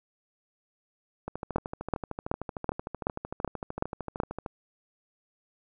two click trains, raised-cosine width 1 ms, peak -11 / -20 dBFS, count 8 / 43, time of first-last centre 1.56-4.202 / 1.28-4.462 s, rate 2.65 / 13.2 Hz, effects none

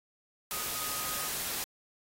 sine tone in noise, 1250 Hz, D#6, 8 cents sharp, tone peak -43 dBFS, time 0.52-1.28 s, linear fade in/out 0 ms, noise white, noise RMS -35 dBFS, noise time 0.51-1.64 s, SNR -11 dB, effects AAC 48 kbps

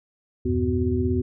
sine tone cluster, 80.8 / 97.2 / 118.5 / 250.2 / 372.1 Hz, E2 / G2 / A#2 / B3 / F#4, -34 / -14 / +29 / +23 / +10 cents, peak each -25 / -28 / -32 / -25 / -26 dBFS, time 0.45-1.22 s, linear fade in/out 10 ms, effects none

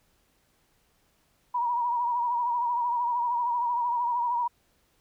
sine tone with vibrato, 960 Hz, B5, 49 cents flat, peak -24 dBFS, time 1.54-4.48 s, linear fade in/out 10 ms, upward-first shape sine, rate 13 Hz, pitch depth 53 cents each way, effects pink hiss -68 dBFS RMS until 5 s

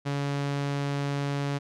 sawtooth tone, 141.6 Hz, C#3, 37 cents sharp, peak -23 dBFS, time 0.05-1.59 s, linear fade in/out 20 ms, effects low-pass 6000 Hz 12 dB/octave

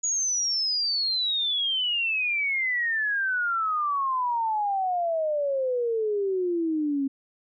sine exponential sweep, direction down, 6840 to 269 Hz, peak -23 dBFS, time 0.03-7.08 s, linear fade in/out 10 ms, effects none

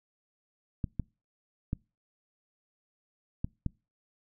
clicks, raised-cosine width 5 ms, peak -18 dBFS, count 5, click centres 0.842 / 0.997 / 1.731 / 3.445 / 3.663 s, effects noise-tail reverb RT60 0.3 s tail -26 dB re dry

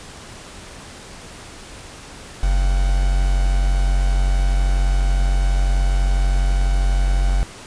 triangle tone with quantisation, 46.07 Hz, F#1, 7 cents flat, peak -12 dBFS, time 2.43-7.43 s, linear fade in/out 0 ms, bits 5, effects pink hiss -38 dBFS RMS until 7.66 s + resampled to 22050 Hz

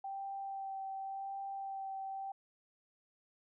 sine tone with vibrato, 780 Hz, G5, 9 cents flat, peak -39 dBFS, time 0.04-2.32 s, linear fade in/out 5 ms, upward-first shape sine, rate 0.9 Hz, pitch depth 13 cents each way, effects none

